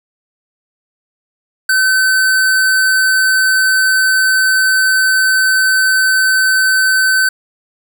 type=tone; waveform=square; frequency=1529 Hz; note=G6; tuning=44 cents flat; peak=-10 dBFS; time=1.69-7.29 s; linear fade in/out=5 ms; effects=none